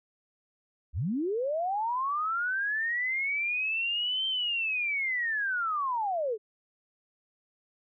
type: linear two-way sweep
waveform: sine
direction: up then down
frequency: 51.91 to 3136 to 402.8 Hz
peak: -27 dBFS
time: 0.93-6.38 s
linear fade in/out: 50 ms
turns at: 4.27 s
effects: none